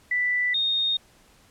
sine tone pair in turn, 1978 / 3695 Hz, B6 / A#7, +2 / -16 cents, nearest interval major seventh, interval 1082 cents, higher second, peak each -21 dBFS, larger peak neither, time 0.11-0.54 / 0.54-0.97 s, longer neither, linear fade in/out 5 ms, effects pink hiss -57 dBFS RMS until 1.5 s + low-pass 12000 Hz 12 dB/octave

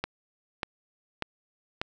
click train, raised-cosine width 0.3 ms, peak -13 dBFS, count 4, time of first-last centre 0.04-1.815 s, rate 1.69 Hz, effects none

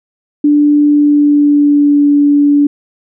sine tone with pitch glide, 293.7 to 288.7 Hz, D4 to D4, 0 to -30 cents, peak -5 dBFS, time 0.44-2.67 s, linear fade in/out 5 ms, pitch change -30 cents, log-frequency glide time 0.85-2.08 s, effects none

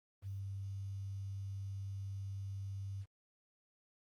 sine tone with quantisation, 98 Hz, G2, in tune, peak -40 dBFS, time 0.22-3.06 s, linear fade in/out 50 ms, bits 11, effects Opus 32 kbps

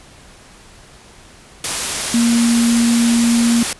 sine tone in noise, 234.3 Hz, A#3, 9 cents sharp, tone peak -11 dBFS, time 2.14-3.63 s, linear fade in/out 2 ms, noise white, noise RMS -20 dBFS, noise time 1.64-3.73 s, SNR +6 dB, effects pink hiss -43 dBFS RMS until 3.79 s + resampled to 24000 Hz

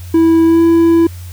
triangle tone with pitch glide, 327.9 to 332.9 Hz, E4 to E4, -9 to +17 cents, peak -4 dBFS, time 0.14-1.07 s, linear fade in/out 5 ms, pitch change +26 cents, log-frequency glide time 0.45-0.62 s, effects added 89 Hz sine -26 dBFS peak until 1.32 s + white hiss -40 dBFS RMS until 1.32 s

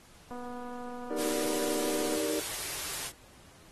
click train, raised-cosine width 1 ms, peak -30 dBFS, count 454, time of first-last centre 0.31-2.159 s, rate 245 Hz
triangle chord, Eb major seventh, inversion none, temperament equal, 311.1 / 392 / 466.2 / 587.3 Hz, Eb4 / G4 / Bb4 / D5, 0 / 0 / 0 / 0 cents, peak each -34 / -37 / -35 / -37 dBFS, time 1.1-2.4 s, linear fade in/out 5 ms
white band-stop noise, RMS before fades -36 dBFS, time 1.16-3.12 s, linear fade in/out 50 ms, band 180 to 270 Hz, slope 96 dB/octave
effects pink hiss -57 dBFS RMS until 3.71 s + AAC 32 kbps

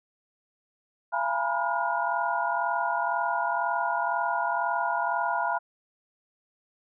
sine tone cluster, 683 / 829 / 952 / 994 / 1427 Hz, F5 / G#5 / A#5 / B5 / F6, -39 / -3 / +36 / +11 / +37 cents, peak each -31 dBFS, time 1.12-5.59 s, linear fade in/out 20 ms, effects none

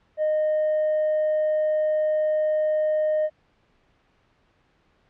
triangle tone with tanh clipping, 616 Hz, D#5, 17 cents flat, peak -20 dBFS, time 0.17-3.3 s, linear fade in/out 50 ms, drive 6 dB, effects pink hiss -64 dBFS RMS until 5.09 s + low-pass 3000 Hz 12 dB/octave

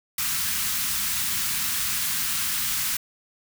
white band-stop noise, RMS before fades -26 dBFS, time 0.18-2.97 s, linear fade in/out 5 ms, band 230 to 1100 Hz, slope 24 dB/octave, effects none

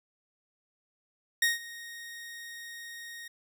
sawtooth tone with ADSR envelope, 1864.7 Hz, A#6, in tune, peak -18 dBFS, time 1.42-3.28 s, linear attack 4 ms, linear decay 160 ms, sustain -20 dB, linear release 6 ms, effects none

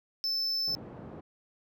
triangle tone, 5274 Hz, E8, in tune, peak -27 dBFS, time 0.24-0.75 s, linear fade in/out 0 ms
pink band-pass noise, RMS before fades -45 dBFS, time 0.67-1.21 s, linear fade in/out 10 ms, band 110 to 710 Hz, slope 12 dB/octave
effects none

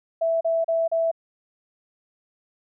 sine tone bursts, 659.3 Hz, E5, in tune, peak -19 dBFS, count 4, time 0.21-1.115 s, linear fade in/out 10 ms, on 200 ms, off 35 ms, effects none

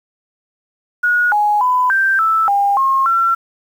sine tone with pitch steps, 1451 / 834 / 1002 / 1569 / 1318 / 804 / 1075 / 1355 Hz, F#6 / G#5 / B5 / G6 / E6 / G5 / C6 / E6, -34 / +7 / +25 / +1 / -1 / +44 / +47 / +47 cents, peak -11 dBFS, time 1.03-3.35 s, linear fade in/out 10 ms, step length 290 ms, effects 7-bit

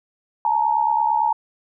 sine tone pair together, 860.1 / 929 Hz, A5 / A#5, -40 / -6 cents, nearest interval minor second, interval 134 cents, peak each -19 dBFS, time 0.45-1.33 s, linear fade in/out 2 ms, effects none

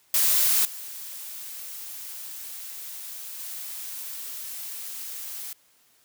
blue noise with level steps, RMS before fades -21 / -38 / -36 dBFS, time 0.14-5.53 s, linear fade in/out 2 ms, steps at 0.65 / 3.39 s, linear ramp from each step 2 ms, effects white hiss -62 dBFS RMS until 6.04 s + high-pass 60 Hz 12 dB/octave

